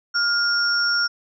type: tone pair together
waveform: sine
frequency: 1410 / 5486 Hz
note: F6 / F8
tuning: +16 / -32 cents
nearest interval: 2 octaves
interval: 2352 cents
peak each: -20 / -21 dBFS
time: 0.14-1.08 s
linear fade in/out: 20 ms
effects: none